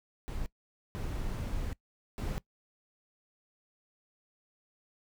brown noise bursts at uneven times, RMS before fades -35 dBFS, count 3, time 0.28-0.46 / 0.95-1.73 / 2.18-2.38 s, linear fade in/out 0 ms, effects noise-tail reverb RT60 0.1 s tail -21 dB re dry

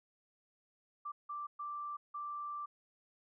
sine tone bursts at uneven times, 1174.7 Hz, D6, in tune, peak -39 dBFS, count 4, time 1.05-1.12 / 1.29-1.47 / 1.59-1.97 / 2.14-2.66 s, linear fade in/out 10 ms, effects none

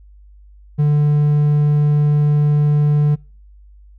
triangle tone, 147.8 Hz, D3, 11 cents sharp, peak -9 dBFS, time 0.78-3.16 s, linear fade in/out 20 ms, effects noise-tail reverb RT60 0.4 s tail -26 dB re dry + added 50 Hz sine -41 dBFS peak until 3.98 s

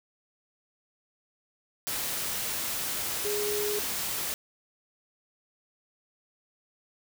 sine tone in noise, 415.3 Hz, G#4, in tune, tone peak -29 dBFS, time 3.25-3.79 s, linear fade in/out 0 ms, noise white, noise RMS -32 dBFS, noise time 1.87-4.34 s, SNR 0 dB, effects none

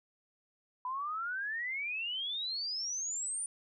sine exponential sweep, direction up, 987.8 to 9397 Hz, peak -34 dBFS, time 0.85-3.46 s, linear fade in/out 2 ms, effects none

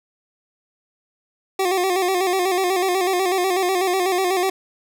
25% pulse tone with vibrato, 370 Hz, F#4, in tune, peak -14 dBFS, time 1.59-4.5 s, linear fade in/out 5 ms, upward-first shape square, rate 8.1 Hz, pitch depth 63 cents each way, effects none

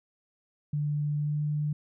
sine tone with pitch glide, 147.7 to 149.16 Hz, D3 to D3, +10 to +27 cents, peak -26 dBFS, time 0.73-1.73 s, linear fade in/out 5 ms, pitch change +17 cents, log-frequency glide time 1.17-1.39 s, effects none

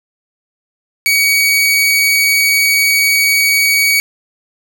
sawtooth tone, 2256 Hz, C#7, 30 cents sharp, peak -6 dBFS, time 1.06-4 s, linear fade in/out 0 ms, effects none

